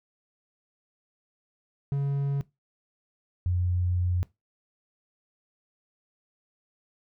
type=tone pair in turn; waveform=triangle / sine; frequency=140 / 89.31 Hz; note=C#3 / F2; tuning=+18 / +39 cents; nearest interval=minor sixth; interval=779 cents; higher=first; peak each=-22 / -23 dBFS; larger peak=first; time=1.92-2.41 / 3.46-4.23 s; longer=second; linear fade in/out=0 ms; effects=noise-tail reverb RT60 0.2 s tail -20 dB re dry